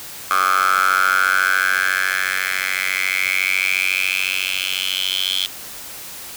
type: tone with high-pass filter sweep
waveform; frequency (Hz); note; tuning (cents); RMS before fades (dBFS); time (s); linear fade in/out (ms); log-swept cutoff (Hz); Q
10% pulse; 94; F#2; +28; -19; 0.31-5.46; 0; 1200 to 3300; 7.7
effects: white hiss -34 dBFS RMS until 6.36 s